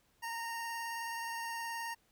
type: tone with vibrato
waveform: 25% pulse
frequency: 924 Hz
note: A#5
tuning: 16 cents flat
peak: -34 dBFS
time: 0.22-1.95 s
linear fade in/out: 20 ms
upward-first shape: sine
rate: 19 Hz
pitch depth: 15 cents each way
effects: pink hiss -72 dBFS RMS until 2.11 s